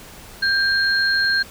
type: tone pair together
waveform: sine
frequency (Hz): 1587 / 4234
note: G6 / C8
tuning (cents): +21 / +20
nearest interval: octave + perfect fourth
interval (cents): 1699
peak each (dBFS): -17 / -21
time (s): 0.42-1.43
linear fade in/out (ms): 10
effects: pink hiss -41 dBFS RMS until 1.5 s